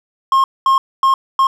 triangle tone bursts at uneven times, 1072 Hz, C6, 42 cents sharp, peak -7 dBFS, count 4, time 0.32-0.44 / 0.66-0.78 / 1.03-1.14 / 1.39-1.47 s, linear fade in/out 2 ms, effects none

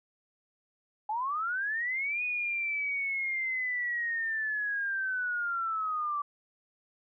sine linear two-way sweep, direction up then down, 828 to 2485 to 1154 Hz, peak -29 dBFS, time 1.09-6.22 s, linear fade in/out 5 ms, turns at 2.23 s, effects none

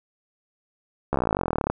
slowing click train, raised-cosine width 1 ms, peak -9 dBFS, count 28, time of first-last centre 1.13-1.7 s, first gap 14 ms, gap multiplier 1.03, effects none

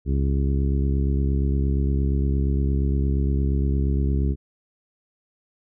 harmonic tone, 68.6 Hz, C#2, 17 cents flat, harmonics 1 / 2 / 3 / 4 / 5 / 6, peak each -20 / -26 / -30 / -32 / -34 / -36 dBFS, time 0.05-4.36 s, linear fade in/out 50 ms, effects none

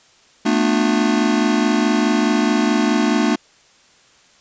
square chord, B half-diminished seventh, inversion third, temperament just, 222.2 / 246.9 / 296.3 / 355.6 Hz, A3 / B3 / D4 / F4, +17 / 0 / +15 / +31 cents, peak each -19 / -22 / -20 / -24 dBFS, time 0.45-3.36 s, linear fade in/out 10 ms, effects white hiss -52 dBFS RMS until 4.4 s + resampled to 16000 Hz

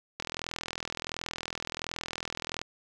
click train, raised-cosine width 0.2 ms, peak -16 dBFS, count 101, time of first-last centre 0.2-2.615 s, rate 41.4 Hz, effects none

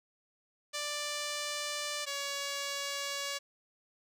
5% pulse tone pair in turn, 589 / 562.8 Hz, D5 / C#5, +5 / +26 cents, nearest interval minor second, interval 79 cents, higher first, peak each -23 dBFS, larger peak neither, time 0.73-2.06 / 2.06-3.39 s, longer neither, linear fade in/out 20 ms, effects resampled to 32000 Hz

